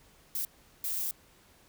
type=noise bursts at uneven times; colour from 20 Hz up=violet; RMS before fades=-33 dBFS; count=2; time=0.35-0.45 / 0.84-1.11 s; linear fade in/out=2 ms; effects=pink hiss -61 dBFS RMS until 1.68 s